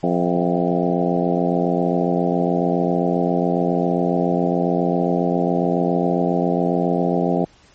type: harmonic tone with a mistuned harmonic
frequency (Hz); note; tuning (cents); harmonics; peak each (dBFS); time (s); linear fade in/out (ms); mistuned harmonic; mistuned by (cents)
87.31; F2; 0; 2 / 3 / 4 / 5 / 6 / 7 / 8 / 9; -21 / -23 / -24 / -25 / -26 / -26 / -27 / -28; 0.03-7.45; 5; 7; +73
effects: pink hiss -52 dBFS RMS until 7.74 s + MP3 32 kbps